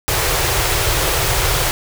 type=band-stop noise; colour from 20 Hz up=pink; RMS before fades=-17 dBFS; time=0.08-1.71 s; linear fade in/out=0 ms; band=150 to 340 Hz; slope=48 dB/octave; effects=none